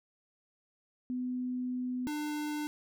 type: tone pair in turn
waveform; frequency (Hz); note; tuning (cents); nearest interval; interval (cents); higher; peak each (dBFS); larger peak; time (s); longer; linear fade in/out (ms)
sine / square; 250.9 / 299.2; B3 / D4; +28 / +32; minor third; 304; second; -32 / -34; first; 1.1-2.07 / 2.07-2.67; first; 0
effects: none